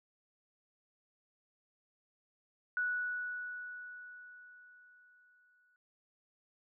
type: tone with exponential decay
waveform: sine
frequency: 1473 Hz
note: F#6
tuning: 8 cents flat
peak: -30 dBFS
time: 2.77-5.76 s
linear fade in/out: 1 ms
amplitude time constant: 650 ms
effects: none